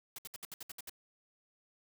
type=noise bursts; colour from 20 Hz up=white; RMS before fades=-45 dBFS; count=9; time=0.16-0.896 s; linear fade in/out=2 ms; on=24 ms; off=65 ms; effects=none